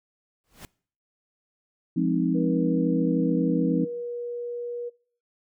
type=noise with exponential growth; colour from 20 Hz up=pink; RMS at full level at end=-39 dBFS; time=0.44-0.65 s; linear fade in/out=0 ms; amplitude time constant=45 ms
type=chord; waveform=sine; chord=F minor seventh; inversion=none; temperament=equal; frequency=174.61 / 207.7 / 261.6 / 311.1 Hz; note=F3 / Ab3 / C4 / Eb4; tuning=0 / 0 / 0 / 0 cents; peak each=-25 / -30 / -25 / -27 dBFS; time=1.96-3.85 s; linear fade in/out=10 ms
type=tone; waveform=sine; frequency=480.1 Hz; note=B4; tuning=49 cents flat; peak=-30 dBFS; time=2.34-4.9 s; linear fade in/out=20 ms
effects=noise-tail reverb RT60 0.5 s tail -23 dB re dry